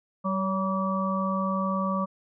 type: harmonic tone with a mistuned harmonic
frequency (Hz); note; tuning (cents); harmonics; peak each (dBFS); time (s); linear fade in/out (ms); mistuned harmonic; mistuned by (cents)
192.2; G3; -34; 1 / 3 / 5 / 6; -27 / -32 / -36 / -29; 0.24-2.06; 20; 3; -35
effects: none

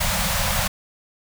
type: band-stop noise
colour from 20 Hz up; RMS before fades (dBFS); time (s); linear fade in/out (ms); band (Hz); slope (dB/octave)
pink; -22; 0-0.68; 10; 210 to 520; 96
effects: none

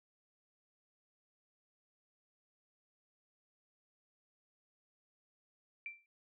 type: tone with exponential decay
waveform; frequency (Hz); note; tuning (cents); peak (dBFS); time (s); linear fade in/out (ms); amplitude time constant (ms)
sine; 2349; D7; 0; -38; 5.86-6.06; 1; 43
effects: none

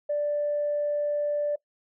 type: tone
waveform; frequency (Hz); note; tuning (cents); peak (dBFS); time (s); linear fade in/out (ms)
sine; 587.3; D5; 0; -23; 0.09-1.56; 10
effects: noise-tail reverb RT60 0.1 s tail -21 dB re dry + tanh soft clip ceiling -19 dBFS

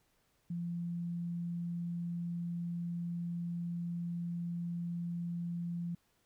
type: tone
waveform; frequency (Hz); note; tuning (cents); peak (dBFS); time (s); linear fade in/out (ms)
sine; 171.9; F3; -27; -35; 0.5-5.95; 5
effects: pink hiss -74 dBFS RMS until 6.25 s

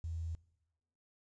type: tone with quantisation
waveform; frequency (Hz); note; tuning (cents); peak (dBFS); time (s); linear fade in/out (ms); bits
sine; 82.41; E2; 0; -37; 0.04-0.35; 0; 11
effects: noise-tail reverb RT60 0.9 s tail -21 dB re dry + resampled to 22050 Hz

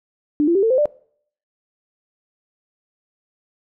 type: tone with pitch steps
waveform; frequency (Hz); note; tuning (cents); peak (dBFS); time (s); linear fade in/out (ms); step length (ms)
sine; 296.3 / 340.4 / 391 / 449.1 / 515.9 / 592.6; D4 / F4 / G4 / A4 / C5 / D5; +15 / -44 / -4 / +35 / -24 / +15; -13; 0.4-0.856; 0; 76
effects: noise-tail reverb RT60 0.6 s tail -23 dB re dry

